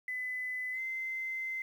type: tone with pitch glide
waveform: sine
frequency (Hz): 2009 to 2069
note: B6 to C7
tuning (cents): +29 to -20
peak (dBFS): -34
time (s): 0.08-1.62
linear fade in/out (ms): 2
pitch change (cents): +51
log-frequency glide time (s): 0.72-0.8
effects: 10-bit